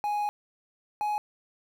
triangle tone pair in turn, 830.6 / 838.3 Hz, G#5 / G#5, 0 / +16 cents, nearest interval unison, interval 16 cents, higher second, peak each -24 dBFS, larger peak neither, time 0.04-0.29 / 1.01-1.18 s, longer first, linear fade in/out 0 ms, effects 9-bit

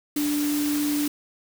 sine tone in noise, 293.7 Hz, D4, in tune, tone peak -22 dBFS, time 0.16-1.08 s, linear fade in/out 5 ms, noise white, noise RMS -32 dBFS, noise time 0.16-1.08 s, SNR +7 dB, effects none

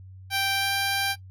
10% pulse tone with pitch glide, 784 to 789.5 Hz, G5 to G5, 0 to +12 cents, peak -15 dBFS, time 0.3-1.16 s, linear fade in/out 50 ms, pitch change +12 cents, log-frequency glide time 0.53-0.72 s, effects noise-tail reverb RT60 0.1 s tail -17 dB re dry + added 94 Hz sine -42 dBFS peak until 1.3 s

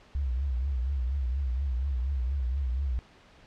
sine tone with vibrato, 65.41 Hz, C2, in tune, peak -26 dBFS, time 0.15-2.99 s, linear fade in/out 0 ms, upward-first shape triangle, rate 4.2 Hz, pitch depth 170 cents each way, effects pink hiss -56 dBFS RMS until 3.46 s + low-pass 4000 Hz 12 dB/octave

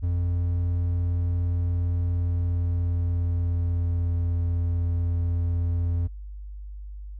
triangle tone with pitch glide, 87.31 to 86.11 Hz, F2 to F2, 0 to -24 cents, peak -20 dBFS, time 0.02-6.08 s, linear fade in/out 20 ms, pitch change -24 cents, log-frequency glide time 2.1-4.3 s, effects added 50 Hz sine -35 dBFS peak until 7.19 s

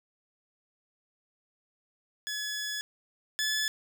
15% pulse tone pair in turn, 1700 / 1723.7 Hz, G#6 / A6, +40 / -36 cents, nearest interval unison, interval 24 cents, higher second, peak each -26 / -21 dBFS, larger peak second, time 2.27-2.81 / 3.39-3.68 s, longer first, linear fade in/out 0 ms, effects none

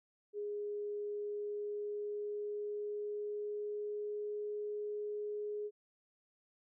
sine tone with pitch glide, 413.6 to 417.7 Hz, G#4 to G#4, -7 to +10 cents, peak -37 dBFS, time 0.33-5.71 s, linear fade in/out 50 ms, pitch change +17 cents, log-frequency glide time 0.93-4.45 s, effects none

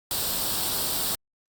white noise with comb filter, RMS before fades -27 dBFS, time 0.11-1.15 s, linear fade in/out 0 ms, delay 0.23 ms, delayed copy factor +0.6, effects Opus 48 kbps

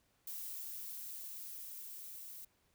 violet noise with level ramp, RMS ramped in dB -44 to -50 dBFS, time 0.27-2.45 s, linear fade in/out 5 ms, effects pink hiss -75 dBFS RMS until 2.74 s

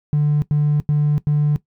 triangle tone bursts, 148.1 Hz, D3, 15 cents sharp, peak -10 dBFS, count 4, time 0.13-1.56 s, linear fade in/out 0 ms, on 290 ms, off 90 ms, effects noise-tail reverb RT60 0.1 s tail -18 dB re dry + tanh soft clip ceiling -10 dBFS

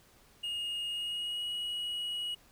triangle tone with pitch glide, 2855 to 2907 Hz, F7 to F#7, +37 to -31 cents, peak -32 dBFS, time 0.43-2.35 s, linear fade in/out 10 ms, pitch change +32 cents, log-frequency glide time 0.88-1.47 s, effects pink hiss -62 dBFS RMS until 2.51 s

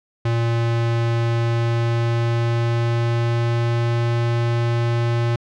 square tone with pitch glide, 116.54 to 117.76 Hz, A#2 to A#2, 0 to +18 cents, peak -18 dBFS, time 0.25-5.36 s, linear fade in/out 5 ms, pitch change +18 cents, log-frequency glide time 1.17-4.09 s, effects low-pass 4000 Hz 12 dB/octave

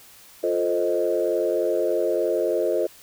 sine chord, F dominant seventh, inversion none, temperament equal, 349.2 / 440 / 523.3 / 622.3 Hz, F4 / A4 / C5 / Eb5, 0 / 0 / 0 / 0 cents, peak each -25 dBFS, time 0.43-2.87 s, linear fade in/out 10 ms, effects tanh soft clip ceiling -10 dBFS + white hiss -49 dBFS RMS until 3.02 s

